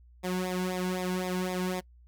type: tone with flanger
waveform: sawtooth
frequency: 183 Hz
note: F#3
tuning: 19 cents flat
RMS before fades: -31 dBFS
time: 0.23-1.81 s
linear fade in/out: 20 ms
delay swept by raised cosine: 0.67 to 1.65 ms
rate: 3.9 Hz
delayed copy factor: -0.85
effects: noise-tail reverb RT60 0.1 s tail -25 dB re dry + added 60 Hz sine -53 dBFS peak until 2.07 s